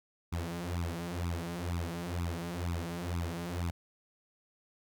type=tone with flanger; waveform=sawtooth; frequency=86 Hz; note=F2; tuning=26 cents flat; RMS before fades=-36 dBFS; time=0.32-3.71 s; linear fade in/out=10 ms; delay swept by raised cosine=0.8 to 6.8 ms; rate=2.1 Hz; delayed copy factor=+0.95; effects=none